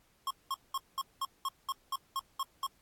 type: tone bursts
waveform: square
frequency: 1080 Hz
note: C#6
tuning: 45 cents flat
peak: -32 dBFS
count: 11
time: 0.27-2.666 s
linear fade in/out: 2 ms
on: 36 ms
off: 200 ms
effects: pink hiss -69 dBFS RMS until 2.81 s + AAC 64 kbps